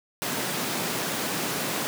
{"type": "high-pass noise", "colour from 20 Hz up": "pink", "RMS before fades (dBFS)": -29, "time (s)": [0.22, 1.87], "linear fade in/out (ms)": 0, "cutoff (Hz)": 150, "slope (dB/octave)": 24, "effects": []}